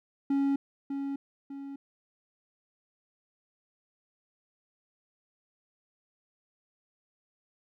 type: tone with echo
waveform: triangle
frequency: 277.2 Hz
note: C#4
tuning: in tune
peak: -22 dBFS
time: 0.3-0.56 s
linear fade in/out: 5 ms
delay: 600 ms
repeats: 2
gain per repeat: -7 dB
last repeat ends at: 1.76 s
effects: none